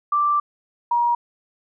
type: tone pair in turn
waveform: sine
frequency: 1174.7 / 951.6 Hz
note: D6 / A#5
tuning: 0 / +35 cents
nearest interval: major third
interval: 365 cents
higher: first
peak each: -16 dBFS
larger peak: neither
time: 0.12-0.4 / 0.91-1.15 s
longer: first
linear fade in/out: 5 ms
effects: none